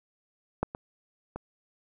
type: clicks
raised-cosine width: 1 ms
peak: -12 / -22 / -22 dBFS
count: 3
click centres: 0.63 / 0.749 / 1.36 s
effects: none